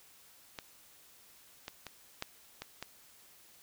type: clicks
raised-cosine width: 0.2 ms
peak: -23 / -23 / -25 / -18 / -23 / -22 dBFS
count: 6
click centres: 0.588 / 1.681 / 1.867 / 2.224 / 2.62 / 2.826 s
effects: white hiss -60 dBFS RMS until 3.62 s